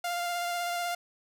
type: tone with vibrato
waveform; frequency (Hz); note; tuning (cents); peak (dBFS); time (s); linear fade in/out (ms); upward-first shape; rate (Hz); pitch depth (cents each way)
sawtooth; 698.5; F5; 0; -26; 0.04-0.95; 5; square; 16; 12
effects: none